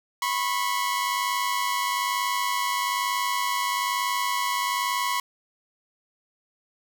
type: tone pair together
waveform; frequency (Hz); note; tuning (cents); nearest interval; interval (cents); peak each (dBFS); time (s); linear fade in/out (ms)
sawtooth; 987.8 / 1088.9; B5 / C#6; 0 / -31; major second; 169; -23; 0.22-5.2; 2
effects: none